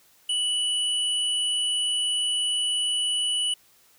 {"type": "tone pair together", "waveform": "sine", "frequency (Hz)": [2960, 9397], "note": ["F#7", "D9"], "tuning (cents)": [0, 0], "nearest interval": "octave + minor sixth", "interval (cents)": 2000, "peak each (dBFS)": [-23, -31], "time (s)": [0.29, 3.54], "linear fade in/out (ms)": 5, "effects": ["white hiss -59 dBFS RMS until 3.98 s"]}